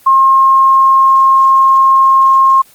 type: tone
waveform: sine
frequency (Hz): 1070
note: C6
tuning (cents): +38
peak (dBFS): -4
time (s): 0.06-2.62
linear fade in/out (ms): 10
effects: white hiss -44 dBFS RMS until 2.74 s + Opus 24 kbps